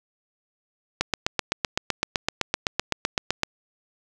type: click train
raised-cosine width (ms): 0.2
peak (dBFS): -4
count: 20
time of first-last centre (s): 1.01-3.433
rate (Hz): 7.84
effects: none